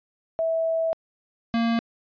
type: tone pair in turn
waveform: sine / square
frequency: 653 / 230.9 Hz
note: E5 / A#3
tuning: -17 / -16 cents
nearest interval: octave + tritone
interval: 1799 cents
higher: first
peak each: -21 dBFS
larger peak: neither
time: 0.39-0.93 / 1.54-1.79 s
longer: first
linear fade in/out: 0 ms
effects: resampled to 11025 Hz